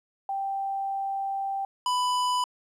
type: tone pair in turn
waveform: sine / square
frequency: 784 / 994.6 Hz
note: G5 / B5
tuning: 0 / +12 cents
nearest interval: major third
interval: 412 cents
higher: second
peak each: -27 / -24 dBFS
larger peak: second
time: 0.29-1.65 / 1.86-2.44 s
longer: first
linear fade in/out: 2 ms
effects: low-pass 9000 Hz 12 dB/octave + 11-bit